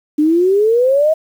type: exponential sweep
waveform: sine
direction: up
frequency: 293.7 to 646 Hz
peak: -9 dBFS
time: 0.18-1.14 s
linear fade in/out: 10 ms
effects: 7-bit